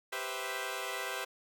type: chord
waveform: 10% pulse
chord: C major seventh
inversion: second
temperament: equal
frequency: 392 / 493.9 / 523.3 / 659.3 Hz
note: G4 / B4 / C5 / E5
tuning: 0 / 0 / 0 / 0 cents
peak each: -33 dBFS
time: 0.12-1.25 s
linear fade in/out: 10 ms
effects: none